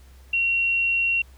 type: tone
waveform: sine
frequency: 2740 Hz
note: F7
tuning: 34 cents flat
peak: -19 dBFS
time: 0.33-1.22 s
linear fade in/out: 5 ms
effects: added 65 Hz sine -46 dBFS peak until 1.37 s + pink hiss -57 dBFS RMS until 1.37 s